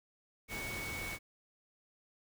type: tone in noise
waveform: sine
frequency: 2227 Hz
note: C#7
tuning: 7 cents sharp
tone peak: -41 dBFS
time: 0.48-1.19 s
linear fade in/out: 50 ms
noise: pink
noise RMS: -43 dBFS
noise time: 0.48-1.19 s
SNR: -1 dB
effects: none